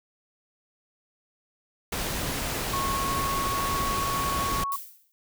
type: noise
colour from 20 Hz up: pink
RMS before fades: -30 dBFS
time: 1.92-4.64 s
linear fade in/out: 5 ms
type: tone with pitch glide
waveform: sine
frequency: 1096 to 1109.4 Hz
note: C#6 to C#6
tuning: -20 to +1 cents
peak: -27 dBFS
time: 2.73-4.76 s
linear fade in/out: 5 ms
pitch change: +21 cents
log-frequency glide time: 2.9-3.85 s
type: noise with exponential decay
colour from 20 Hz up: violet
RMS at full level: -31 dBFS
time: 4.72-5.12 s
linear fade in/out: 0 ms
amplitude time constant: 85 ms
effects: none